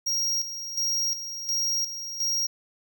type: tone with tremolo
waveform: square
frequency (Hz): 5620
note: F8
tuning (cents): +10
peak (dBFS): -24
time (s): 0.06-2.47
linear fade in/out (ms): 10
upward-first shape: square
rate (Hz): 1.4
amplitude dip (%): 65
effects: none